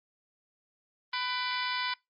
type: harmonic tone with a mistuned harmonic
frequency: 498.7 Hz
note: B4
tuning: 17 cents sharp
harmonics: 2 / 3 / 4 / 5 / 6 / 7 / 8 / 9 / 10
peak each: -35 / -37 / -38 / -39 / -40 / -40 / -41 / -42 / -42 dBFS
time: 1.13-1.94 s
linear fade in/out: 5 ms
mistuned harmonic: 5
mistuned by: -95 cents
effects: noise-tail reverb RT60 0.2 s tail -25 dB re dry + Opus 24 kbps